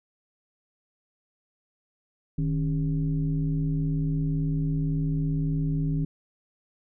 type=tone with frequency modulation; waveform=sine; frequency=153.8 Hz; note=D#3; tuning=20 cents flat; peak=-23 dBFS; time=2.38-6.05 s; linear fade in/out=5 ms; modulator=122 Hz; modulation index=0.79; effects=none